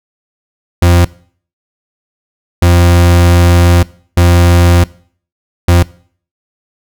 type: tone bursts at uneven times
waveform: 40% pulse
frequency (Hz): 87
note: F2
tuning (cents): -6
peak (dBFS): -3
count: 4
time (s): 0.82-1.05 / 2.62-3.83 / 4.17-4.84 / 5.68-5.83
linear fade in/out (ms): 5
effects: noise-tail reverb RT60 0.5 s tail -21 dB re dry